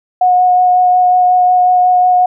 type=tone with vibrato; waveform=sine; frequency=727 Hz; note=F#5; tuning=31 cents flat; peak=-6 dBFS; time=0.21-2.26 s; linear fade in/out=5 ms; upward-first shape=sine; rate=5.5 Hz; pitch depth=10 cents each way; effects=none